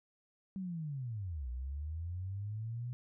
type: linear two-way sweep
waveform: sine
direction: down then up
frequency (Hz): 196 to 59.5 to 124.3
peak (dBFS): -37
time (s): 0.56-2.93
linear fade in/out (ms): 0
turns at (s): 1.49
effects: none